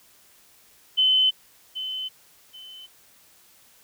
sine tone with echo, 3046 Hz, F#7, 50 cents sharp, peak -16 dBFS, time 0.97-1.31 s, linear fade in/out 20 ms, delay 780 ms, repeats 2, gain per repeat -12 dB, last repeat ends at 2.87 s, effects white hiss -56 dBFS RMS until 3.83 s

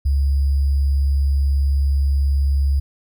sine tone with sample-and-hold, 69.3 Hz, C#2, in tune, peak -14 dBFS, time 0.05-2.8 s, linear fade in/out 10 ms, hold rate 4900 Hz, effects none

